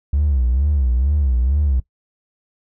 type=tone with vibrato; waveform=triangle; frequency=67.1 Hz; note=C2; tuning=44 cents sharp; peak=-11 dBFS; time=0.13-1.8 s; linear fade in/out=5 ms; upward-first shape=sine; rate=2.2 Hz; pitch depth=190 cents each way; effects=noise-tail reverb RT60 0.1 s tail -21 dB re dry + tanh soft clip ceiling -9 dBFS